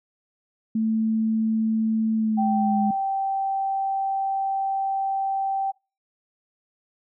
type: tone with pitch glide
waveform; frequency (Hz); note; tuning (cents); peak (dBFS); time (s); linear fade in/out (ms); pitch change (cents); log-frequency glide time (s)
sine; 221.2 to 208.8; A3 to G#3; +9 to +10; -20; 0.75-2.91; 5; -99; 2.15-2.79
type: tone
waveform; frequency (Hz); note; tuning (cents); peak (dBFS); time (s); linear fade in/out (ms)
sine; 779; G5; -11; -22; 2.37-5.72; 20
effects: noise-tail reverb RT60 0.3 s tail -24 dB re dry